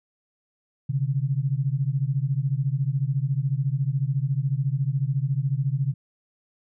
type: beating tone pair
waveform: sine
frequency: 130.81 / 144.81 Hz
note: C3 / D3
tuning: 0 / -24 cents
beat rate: 14 Hz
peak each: -24 / -25 dBFS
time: 0.89-5.94 s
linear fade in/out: 10 ms
effects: none